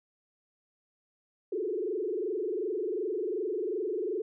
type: tone with frequency modulation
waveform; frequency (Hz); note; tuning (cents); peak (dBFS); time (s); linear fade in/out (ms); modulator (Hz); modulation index
sine; 395.6; G4; +16; -29; 1.52-4.22; 5; 22.7; 2.4
effects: none